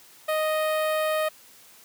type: tone with notch filter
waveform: sawtooth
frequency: 622.3 Hz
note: D#5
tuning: in tune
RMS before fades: -25 dBFS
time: 0.28-1.29 s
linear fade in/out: 10 ms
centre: 6100 Hz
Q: 0.76
effects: white hiss -52 dBFS RMS until 1.84 s + high-pass 100 Hz 12 dB/octave